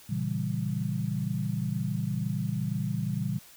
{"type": "chord", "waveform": "sine", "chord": "A# diminished seventh", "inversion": "none", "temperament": "equal", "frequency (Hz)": [116.54, 138.59, 164.81, 196], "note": ["A#2", "C#3", "E3", "G3"], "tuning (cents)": [0, 0, 0, 0], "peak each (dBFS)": -33, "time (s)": [0.09, 3.39], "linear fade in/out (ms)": 10, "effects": ["white hiss -53 dBFS RMS until 3.56 s"]}